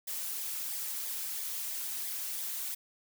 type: noise with flanger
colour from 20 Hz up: blue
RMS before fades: -37 dBFS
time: 0.07-2.75 s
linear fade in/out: 10 ms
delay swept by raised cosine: 0.69 to 4.39 ms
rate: 3 Hz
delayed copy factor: -0.6
effects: none